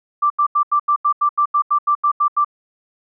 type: tone bursts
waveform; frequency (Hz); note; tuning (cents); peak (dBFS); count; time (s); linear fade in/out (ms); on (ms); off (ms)
sine; 1174.7; D6; 0; -12; 14; 0.22-2.447; 10; 82; 83
effects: none